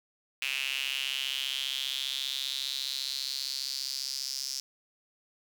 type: tone with high-pass filter sweep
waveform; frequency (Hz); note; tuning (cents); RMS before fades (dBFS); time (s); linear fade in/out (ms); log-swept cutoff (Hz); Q
sawtooth; 134.9; C#3; -47; -34; 0.42-4.6; 0; 2600 to 5300; 5.8
effects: none